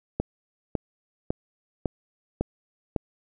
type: click train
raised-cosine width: 2 ms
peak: -11 dBFS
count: 6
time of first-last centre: 0.2-2.962 s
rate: 1.81 Hz
effects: none